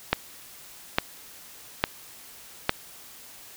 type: click train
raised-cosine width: 0.3 ms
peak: -3 dBFS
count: 4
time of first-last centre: 0.13-2.694 s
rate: 1.17 Hz
effects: white hiss -47 dBFS RMS until 3.56 s